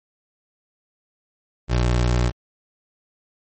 25% pulse tone, 60.5 Hz, B1, 35 cents flat, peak -13 dBFS, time 1.68-2.32 s, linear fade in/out 50 ms, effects MP3 32 kbps

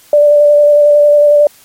sine tone with vibrato, 587.3 Hz, D5, in tune, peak -3 dBFS, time 0.13-1.47 s, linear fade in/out 2 ms, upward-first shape square, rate 11 Hz, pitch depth 11 cents each way, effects white hiss -43 dBFS RMS until 1.64 s + MP3 64 kbps

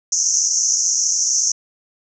white band-pass noise, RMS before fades -18 dBFS, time 0.12-1.52 s, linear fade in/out 5 ms, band 5700 to 6600 Hz, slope 96 dB/octave, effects none

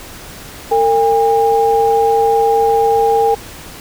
sine tone pair together, 453.9 / 808 Hz, A#4 / G#5, -46 / -48 cents, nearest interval minor seventh, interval 998 cents, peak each -12 dBFS, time 0.71-3.35 s, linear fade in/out 10 ms, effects pink hiss -33 dBFS RMS until 3.8 s

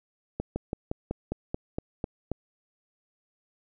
slowing click train, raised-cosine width 2 ms, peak -16 dBFS, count 10, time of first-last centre 0.4-2.316 s, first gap 160 ms, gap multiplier 1.07, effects none

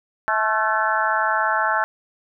harmonic tone with a mistuned harmonic, 216.8 Hz, A3, 25 cents flat, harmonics 3 / 4 / 5 / 6 / 7 / 8, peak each -27 / -23 / -26 / -24 / -24 / -27 dBFS, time 0.28-1.84 s, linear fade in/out 0 ms, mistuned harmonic 6, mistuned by +55 cents, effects none

